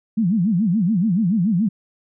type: tone with vibrato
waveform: sine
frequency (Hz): 196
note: G3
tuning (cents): 0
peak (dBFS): -15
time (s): 0.17-1.69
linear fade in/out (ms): 10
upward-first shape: sine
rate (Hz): 7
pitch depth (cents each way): 280
effects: none